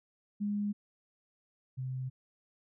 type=tone pair in turn; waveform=sine; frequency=205.6 / 129.56 Hz; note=G#3 / C3; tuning=-17 / -17 cents; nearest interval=minor sixth; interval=800 cents; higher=first; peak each=-30 / -34 dBFS; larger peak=first; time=0.4-0.73 / 1.77-2.1 s; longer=neither; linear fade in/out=20 ms; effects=none